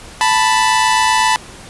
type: tone pair together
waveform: sawtooth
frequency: 880 / 987.8 Hz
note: A5 / B5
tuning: 0 / 0 cents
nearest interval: major second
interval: 200 cents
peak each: -10 dBFS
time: 0.21-1.36 s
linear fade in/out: 0 ms
effects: pink hiss -36 dBFS RMS until 1.69 s + resampled to 24000 Hz